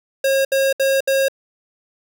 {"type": "tone bursts", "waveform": "square", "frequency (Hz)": 541, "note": "C#5", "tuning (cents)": -42, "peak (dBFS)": -15, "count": 4, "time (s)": [0.24, 1.284], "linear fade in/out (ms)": 5, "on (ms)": 210, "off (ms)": 68, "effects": []}